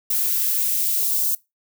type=noise with high-pass filter sweep; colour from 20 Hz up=violet; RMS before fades=-21 dBFS; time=0.1-1.35 s; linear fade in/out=5 ms; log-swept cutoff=710 to 5500 Hz; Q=0.95; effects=noise-tail reverb RT60 0.2 s tail -21 dB re dry